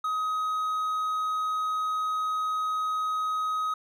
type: tone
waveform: triangle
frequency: 1262 Hz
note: D#6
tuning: 24 cents sharp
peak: -24 dBFS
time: 0.04-3.74 s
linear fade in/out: 5 ms
effects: none